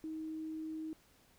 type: tone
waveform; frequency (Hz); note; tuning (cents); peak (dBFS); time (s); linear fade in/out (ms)
sine; 315.7; D#4; +25; -39; 0.04-0.93; 0
effects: pink hiss -67 dBFS RMS until 1.38 s